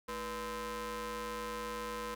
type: ring-modulated tone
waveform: sawtooth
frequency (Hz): 270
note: C#4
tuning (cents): -45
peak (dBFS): -31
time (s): 0.08-2.15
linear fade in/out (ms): 10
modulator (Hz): 756
effects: 11-bit